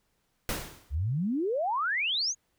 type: noise with exponential decay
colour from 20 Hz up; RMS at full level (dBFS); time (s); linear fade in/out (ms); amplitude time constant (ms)
pink; -29; 0.49-0.95; 1; 100
type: exponential sweep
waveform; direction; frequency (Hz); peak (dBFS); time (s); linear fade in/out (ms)
sine; up; 64.3 to 6840; -26; 0.9-2.35; 50
effects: pink hiss -74 dBFS RMS until 2.58 s